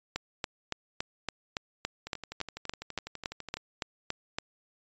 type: two click trains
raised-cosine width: 0.2 ms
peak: -22 / -14 dBFS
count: 19 / 16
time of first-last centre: 2.07-3.57 / 0.16-4.385 s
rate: 12 / 3.55 Hz
effects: resampled to 16000 Hz